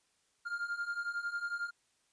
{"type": "beating tone pair", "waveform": "triangle", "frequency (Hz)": [1396.9, 1407.9], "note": ["F6", "F6"], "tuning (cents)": [0, 14], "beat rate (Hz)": 11, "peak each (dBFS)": [-38, -35], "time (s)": [0.45, 1.71], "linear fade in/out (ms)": 20, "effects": ["white hiss -74 dBFS RMS until 2.12 s", "resampled to 22050 Hz"]}